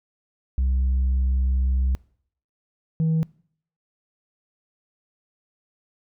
sine tone pair in turn, 64.7 / 160.46 Hz, C2 / E3, -19 / -46 cents, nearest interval octave + major third, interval 1573 cents, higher second, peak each -16 dBFS, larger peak neither, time 0.58-1.95 / 3-3.23 s, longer first, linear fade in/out 0 ms, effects noise-tail reverb RT60 0.6 s tail -25 dB re dry + tanh soft clip ceiling -17 dBFS

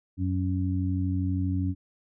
harmonic tone, 92.5 Hz, F#2, in tune, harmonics 1 / 2 / 3, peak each -26 / -33 / -30 dBFS, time 0.17-1.75 s, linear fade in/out 50 ms, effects none

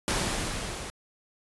pink noise with level ramp, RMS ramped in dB -26 to -38 dBFS, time 0.08-0.9 s, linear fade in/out 0 ms, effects resampled to 24000 Hz

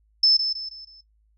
sine tone with echo, 5260 Hz, E8, 5 cents flat, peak -13 dBFS, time 0.23-0.37 s, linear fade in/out 5 ms, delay 160 ms, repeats 4, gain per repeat -8 dB, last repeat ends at 1.01 s, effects noise-tail reverb RT60 0.1 s tail -17 dB re dry + added 53 Hz sine -60 dBFS peak until 1.37 s

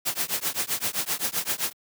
white noise with tremolo, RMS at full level -24 dBFS, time 0.05-1.73 s, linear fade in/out 20 ms, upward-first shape triangle, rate 7.7 Hz, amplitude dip 100%, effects high-pass 100 Hz 12 dB/octave

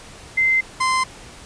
sine / 30% pulse tone pair in turn, 2075 / 1037.5 Hz, C7 / C6, -15 / -15 cents, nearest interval octave, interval 1200 cents, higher first, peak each -14 dBFS, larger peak neither, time 0.37-0.61 / 0.8-1.04 s, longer neither, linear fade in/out 10 ms, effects pink hiss -41 dBFS RMS until 1.45 s + resampled to 22050 Hz

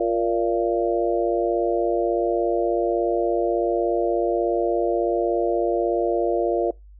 harmonic tone with a mistuned harmonic, 116.54 Hz, A#2, in tune, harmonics 3 / 4 / 5 / 6, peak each -23 / -24 / -25 / -26 dBFS, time 0-6.71 s, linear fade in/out 5 ms, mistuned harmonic 6, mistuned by -38 cents, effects noise-tail reverb RT60 0.2 s tail -23 dB re dry + added 50 Hz sine -43 dBFS peak until 6.99 s

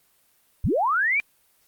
sine linear sweep, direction up, 41.2 to 2400 Hz, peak -19 dBFS, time 0.64-1.2 s, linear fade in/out 0 ms, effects white hiss -63 dBFS RMS until 1.67 s + Opus 32 kbps

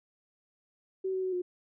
sine tone with pitch steps, 379.5 / 375.7 / 373 / 359.5 Hz, F#4 / F#4 / F#4 / F#4, +44 / +26 / +14 / -50 cents, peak -29 dBFS, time 1.04-1.42 s, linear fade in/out 10 ms, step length 95 ms, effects none

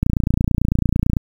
click train, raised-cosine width 5 ms, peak -4 dBFS, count 34, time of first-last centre 0.03-1.168 s, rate 29 Hz, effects 7-bit

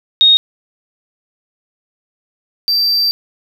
sine / triangle tone pair in turn, 3726 / 4682 Hz, A#7 / D8, -2 / -6 cents, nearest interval major third, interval 396 cents, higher second, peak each -5 / -10 dBFS, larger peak first, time 0.21-0.37 / 2.68-3.11 s, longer second, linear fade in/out 0 ms, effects none

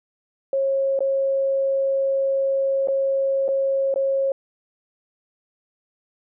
sine tone with dropouts, 543 Hz, C#5, 36 cents flat, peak -18 dBFS, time 0.53-4.32 s, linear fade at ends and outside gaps 2 ms, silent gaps 0.991-1.005 / 2.874-2.884 / 3.481-3.487 / 3.941-3.959 s, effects none

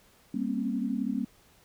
sine tone cluster, 198.7 / 234.2 / 259.1 / 271 Hz, G3 / A#3 / C4 / C#4, +24 / +8 / -17 / -39 cents, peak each -33 / -31 / -38 / -33 dBFS, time 0.34-1.25 s, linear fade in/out 5 ms, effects pink hiss -61 dBFS RMS until 1.64 s

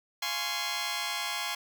10% pulse chord, Db major seventh, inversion first, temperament just, 693 / 831.5 / 1039.4 / 1108.7 Hz, F5 / Ab5 / C6 / Db6, -14 / +2 / -12 / 0 cents, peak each -31 / -28 / -28 / -29 dBFS, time 0.22-1.55 s, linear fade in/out 5 ms, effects none

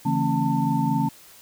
sine tone cluster, 141.9 / 166 / 223.9 / 272.3 / 893 Hz, C#3 / E3 / A3 / C#4 / A5, +41 / +12 / +30 / -31 / +25 cents, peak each -26 dBFS, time 0.05-1.09 s, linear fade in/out 10 ms, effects white hiss -49 dBFS RMS until 1.41 s

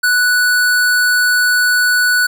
square tone, 1480 Hz, F#6, in tune, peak -11 dBFS, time 0.03-2.27 s, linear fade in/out 10 ms, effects none

